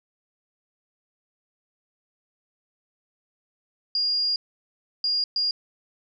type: tone bursts at uneven times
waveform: sine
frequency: 4833 Hz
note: D8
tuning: 49 cents sharp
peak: -21 dBFS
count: 3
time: 3.95-4.36 / 5.04-5.24 / 5.36-5.51 s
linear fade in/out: 2 ms
effects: none